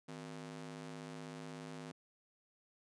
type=ring-modulated tone; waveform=sawtooth; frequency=208.3 Hz; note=G#3; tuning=5 cents sharp; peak=-39 dBFS; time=0.08-1.92 s; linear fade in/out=10 ms; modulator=48.2 Hz; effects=resampled to 22050 Hz